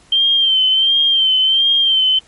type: tone with vibrato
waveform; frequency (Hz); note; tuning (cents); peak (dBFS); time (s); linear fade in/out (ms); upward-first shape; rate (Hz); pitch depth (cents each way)
sine; 3136; G7; 0; -10; 0.12-2.19; 5; sine; 1.4; 50
effects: pink hiss -49 dBFS RMS until 2.27 s + MP3 48 kbps